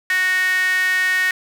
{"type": "tone with high-pass filter", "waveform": "sawtooth", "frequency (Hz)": 369.9, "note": "F#4", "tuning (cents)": 0, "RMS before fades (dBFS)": -18, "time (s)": [0.1, 1.31], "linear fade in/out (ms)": 2, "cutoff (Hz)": 1800, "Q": 9.5, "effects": []}